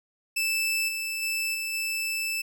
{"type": "tone with level steps", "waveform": "sawtooth", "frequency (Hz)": 2637, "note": "E7", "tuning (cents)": 0, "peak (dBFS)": [-21, -26, -23, -26, -24], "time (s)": [0.36, 2.42], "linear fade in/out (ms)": 10, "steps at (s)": [0.88, 1.22, 1.54, 1.73], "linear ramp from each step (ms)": 10, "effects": []}